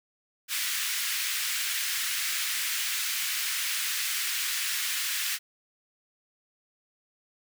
pink high-pass noise, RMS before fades -30 dBFS, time 0.48-5.39 s, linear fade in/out 50 ms, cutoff 1700 Hz, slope 24 dB/octave, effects none

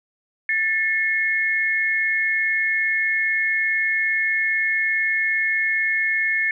sine tone pair together, 1771.2 / 2168 Hz, A6 / C#7, +11 / -39 cents, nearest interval minor third, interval 350 cents, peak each -21 / -21 dBFS, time 0.49-6.51 s, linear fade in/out 2 ms, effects none

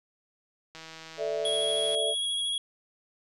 click train, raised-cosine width 0.2 ms, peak -27 dBFS, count 194, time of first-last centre 0.75-1.949 s, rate 161 Hz
sine chord, A suspended fourth, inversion none, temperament just, 440 / 586.7 / 660 Hz, A4 / D5 / E5, 0 / -2 / +2 cents, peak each -32 dBFS, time 1.17-2.15 s, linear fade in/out 50 ms
square tone with vibrato, 3322 Hz, G#7, in tune, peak -28 dBFS, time 1.45-2.58 s, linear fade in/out 2 ms, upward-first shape triangle, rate 13 Hz, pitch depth 16 cents each way
effects resampled to 32000 Hz

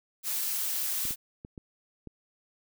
blue noise, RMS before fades -31 dBFS, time 0.23-1.16 s, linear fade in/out 50 ms
clicks, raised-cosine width 3 ms, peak -29 dBFS, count 5, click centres 1.053 / 1.108 / 1.449 / 1.578 / 2.073 s
effects none

